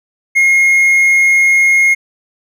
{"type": "tone", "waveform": "triangle", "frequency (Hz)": 2148, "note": "C7", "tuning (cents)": 45, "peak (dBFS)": -5, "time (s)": [0.35, 1.95], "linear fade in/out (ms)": 20, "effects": []}